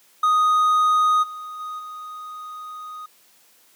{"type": "tone with level steps", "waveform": "triangle", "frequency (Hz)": 1244.5, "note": "D#6", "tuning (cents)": 0, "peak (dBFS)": [-13, -30, -27, -31], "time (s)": [0.23, 3.06], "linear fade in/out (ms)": 5, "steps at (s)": [1.22, 1.59, 1.78], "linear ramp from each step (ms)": 20, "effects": ["white hiss -56 dBFS RMS until 3.75 s", "high-pass 200 Hz 12 dB/octave"]}